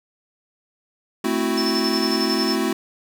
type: chord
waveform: square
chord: F# half-diminished seventh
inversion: first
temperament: equal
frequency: 220 / 261.6 / 329.6 / 370 Hz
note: A3 / C4 / E4 / F#4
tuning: 0 / 0 / 0 / 0 cents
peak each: -26 dBFS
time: 1.24-2.73 s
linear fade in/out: 5 ms
type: tone with tremolo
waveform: sine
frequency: 5300 Hz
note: E8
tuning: 9 cents sharp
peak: -22 dBFS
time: 1.57-2.56 s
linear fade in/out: 10 ms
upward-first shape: square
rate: 11 Hz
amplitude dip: 55%
effects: none